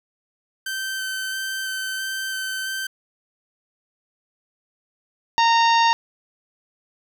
sawtooth tone with vibrato, 1545 Hz, G6, 26 cents flat, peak -22 dBFS, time 0.66-2.87 s, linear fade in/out 5 ms, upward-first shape square, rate 1.5 Hz, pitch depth 8 cents each way
harmonic tone, 923 Hz, A#5, 17 cents flat, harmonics 1 / 2 / 3 / 4 / 5 / 6 / 7, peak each -15 / -24 / -26 / -27 / -29 / -31 / -37 dBFS, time 5.38-5.93 s, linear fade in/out 0 ms
effects none

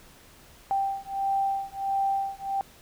sine beating tone pair, 784 / 785.5 Hz, G5 / G5, 0 / +3 cents, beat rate 1.5 Hz, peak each -28 dBFS, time 0.71-2.61 s, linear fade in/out 0 ms, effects pink hiss -53 dBFS RMS until 2.81 s

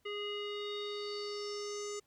square tone with low-pass filter sweep, 412.4 Hz, G#4, 12 cents flat, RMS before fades -40 dBFS, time 0.05-2 s, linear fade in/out 10 ms, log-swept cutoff 2600 to 6900 Hz, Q 6.3, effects pink hiss -74 dBFS RMS until 2.06 s

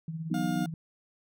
sine tone with tremolo, 161.6 Hz, E3, 34 cents flat, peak -31 dBFS, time 0.08-0.74 s, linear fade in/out 2 ms, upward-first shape sine, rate 17 Hz, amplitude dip 55%
harmonic tone, 61.74 Hz, B1, in tune, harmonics 3 / 4 / 5, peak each -31 / -32 / -33 dBFS, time 0.3-0.66 s, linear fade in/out 10 ms
30% pulse tone, 710 Hz, F5, 28 cents sharp, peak -33 dBFS, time 0.34-0.66 s, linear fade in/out 2 ms
effects none

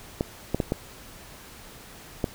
clicks, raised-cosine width 2 ms, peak -10 dBFS, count 5, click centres 0.209 / 0.546 / 0.602 / 0.721 / 2.242 s, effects pink hiss -46 dBFS RMS until 2.34 s

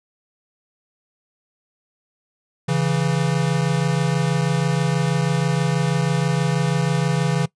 square tone pair together, 138.59 / 164.81 Hz, C#3 / E3, 0 / 0 cents, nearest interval minor third, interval 300 cents, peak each -21 dBFS, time 2.68-7.46 s, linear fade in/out 10 ms, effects noise-tail reverb RT60 0.1 s tail -21 dB re dry + resampled to 22050 Hz

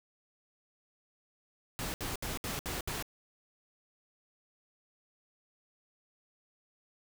pink noise bursts, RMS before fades -37 dBFS, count 6, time 1.79-3.025 s, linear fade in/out 0 ms, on 150 ms, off 67 ms, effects none

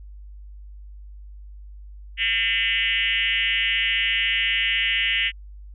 sine tone with frequency modulation, 2457 Hz, D#7, 22 cents flat, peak -19 dBFS, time 2.17-5.32 s, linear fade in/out 50 ms, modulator 214 Hz, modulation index 2.9, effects added 50 Hz sine -38 dBFS peak until 5.74 s

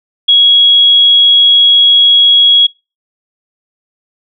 sine tone, 3322 Hz, G#7, in tune, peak -3 dBFS, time 0.28-2.67 s, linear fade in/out 10 ms, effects noise-tail reverb RT60 0.3 s tail -26 dB re dry

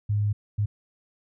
sine tone bursts at uneven times, 103.83 Hz, G#2, in tune, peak -21 dBFS, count 2, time 0.09-0.33 / 0.58-0.66 s, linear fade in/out 10 ms, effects none

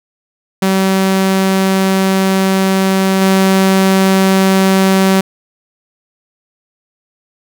sawtooth tone with level steps, 191.3 Hz, G3, 42 cents flat, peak -6 / -4 dBFS, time 0.62-5.21 s, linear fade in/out 5 ms, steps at 3.21 s, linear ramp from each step 10 ms, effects none

